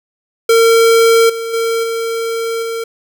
square tone with level steps, 456.9 Hz, A#4, 35 cents flat, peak -7 / -20 / -14 / -17 / -19 dBFS, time 0.49-2.84 s, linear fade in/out 5 ms, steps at 1.29 / 1.53 / 1.83 / 2.62 s, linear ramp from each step 10 ms, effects none

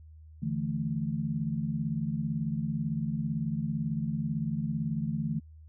sine chord, D suspended second, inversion none, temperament equal, 146.83 / 164.81 / 220 Hz, D3 / E3 / A3, 0 / 0 / 0 cents, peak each -33 dBFS, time 0.42-5.4 s, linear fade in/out 10 ms, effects added 78 Hz sine -48 dBFS peak until 5.68 s

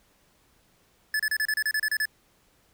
square tone bursts, 1728 Hz, A6, 32 cents flat, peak -24 dBFS, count 11, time 1.14-2.055 s, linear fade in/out 2 ms, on 55 ms, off 31 ms, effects pink hiss -64 dBFS RMS until 2.73 s

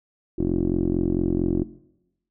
10% pulse tone with low-pass filter, 44.44 Hz, F1, 31 cents sharp, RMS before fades -23 dBFS, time 0.38-1.64 s, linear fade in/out 10 ms, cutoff 350 Hz, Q 7.6, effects noise-tail reverb RT60 0.9 s tail -19 dB re dry

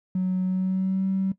triangle tone with pitch glide, 185 to 191.52 Hz, F#3 to G3, 0 to -40 cents, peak -18 dBFS, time 0.15-1.32 s, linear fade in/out 5 ms, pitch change +60 cents, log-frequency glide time 0.44-1.07 s, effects noise-tail reverb RT60 0.1 s tail -19 dB re dry + tanh soft clip ceiling -19 dBFS

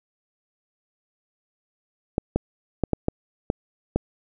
clicks, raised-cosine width 2 ms, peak -7 dBFS, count 7, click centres 2.181 / 2.36 / 2.837 / 2.933 / 3.084 / 3.501 / 3.96 s, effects none

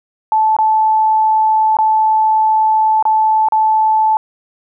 sine tone with dropouts, 872 Hz, A5, 16 cents flat, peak -9 dBFS, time 0.32-4.17 s, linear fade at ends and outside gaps 1 ms, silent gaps 0.566-0.587 / 1.769-1.787 / 3.026-3.053 / 3.486-3.522 s, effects none

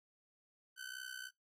sawtooth tone with amplitude modulation, 1521 Hz, F#6, 47 cents sharp, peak -38 dBFS, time 0.76-1.31 s, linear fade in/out 50 ms, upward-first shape sine, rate 63.1 Hz, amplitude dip 80%, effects noise-tail reverb RT60 0.2 s tail -23 dB re dry + AAC 48 kbps

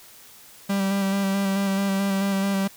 45% pulse tone with vibrato, 196 Hz, G3, in tune, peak -21 dBFS, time 0.69-2.68 s, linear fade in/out 10 ms, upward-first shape square, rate 4.6 Hz, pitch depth 17 cents each way, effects white hiss -48 dBFS RMS until 2.76 s

